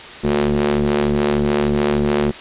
sawtooth ring-modulated tone, 73.42 Hz, D2, in tune, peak -8 dBFS, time 0.23-2.32 s, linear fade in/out 20 ms, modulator 292 Hz, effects white hiss -34 dBFS RMS until 2.4 s + resampled to 8000 Hz

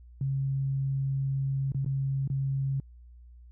sine tone with dropouts, 136.2 Hz, C#3, 30 cents flat, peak -26 dBFS, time 0.21-2.8 s, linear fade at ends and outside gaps 2 ms, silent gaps 1.72-1.746 / 1.847-1.861 / 2.276-2.3 s, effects added 60 Hz sine -48 dBFS peak until 3.51 s

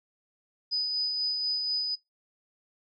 sine tone with tremolo, 4985 Hz, D#8, 2 cents sharp, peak -25 dBFS, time 0.71-1.96 s, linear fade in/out 20 ms, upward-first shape sine, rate 4.1 Hz, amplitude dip 30%, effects noise-tail reverb RT60 0.2 s tail -26 dB re dry + AAC 32 kbps

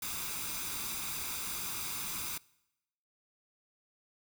white noise with comb filter, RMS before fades -38 dBFS, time 0.02-2.38 s, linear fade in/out 5 ms, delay 0.82 ms, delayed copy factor +0.6, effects noise-tail reverb RT60 0.9 s tail -23 dB re dry

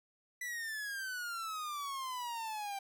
45% pulse exponential sweep, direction down, 1989 to 782 Hz, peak -38 dBFS, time 0.41-2.79 s, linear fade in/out 5 ms, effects none

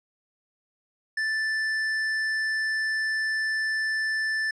sine tone with tanh clipping, 1760 Hz, A6, in tune, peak -26 dBFS, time 1.17-4.51 s, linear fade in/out 5 ms, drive 11 dB, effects low-pass 8000 Hz 12 dB/octave

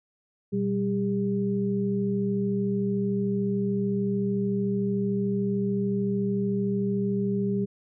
sine tone cluster, 122 / 195.5 / 402.7 Hz, B2 / G3 / G4, -21 / -4 / +47 cents, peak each -33 / -25 / -29 dBFS, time 0.52-7.66 s, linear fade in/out 20 ms, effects none

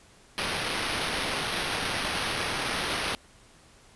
blue noise with sample-and-hold, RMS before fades -30 dBFS, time 0.38-3.15 s, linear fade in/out 0 ms, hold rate 7350 Hz, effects pink hiss -56 dBFS RMS until 3.95 s + resampled to 24000 Hz

